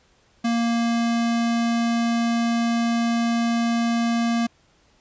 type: tone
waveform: square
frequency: 233.1 Hz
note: A#3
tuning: in tune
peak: -20 dBFS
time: 0.44-4.47 s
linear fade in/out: 10 ms
effects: pink hiss -60 dBFS RMS until 5 s + resampled to 16000 Hz